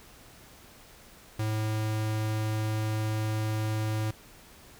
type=tone; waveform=square; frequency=108.5 Hz; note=A2; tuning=24 cents flat; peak=-28 dBFS; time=1.39-4.11 s; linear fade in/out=5 ms; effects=pink hiss -53 dBFS RMS until 4.79 s